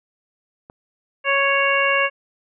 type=click; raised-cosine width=1 ms; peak=-26 dBFS; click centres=0.699 s
type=harmonic tone; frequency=554.4 Hz; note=C#5; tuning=in tune; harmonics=1 / 2 / 3 / 4 / 5; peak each=-22 / -22 / -22 / -22 / -22 dBFS; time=1.24-2.1 s; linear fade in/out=50 ms
effects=none